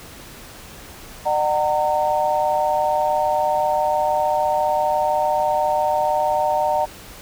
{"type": "tone cluster", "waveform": "sine", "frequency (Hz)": [604, 750, 917], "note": ["D5", "F#5", "A#5"], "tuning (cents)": [48, 23, -29], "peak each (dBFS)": -21, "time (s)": [1.25, 6.86], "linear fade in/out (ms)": 20, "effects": ["pink hiss -40 dBFS RMS until 7.21 s"]}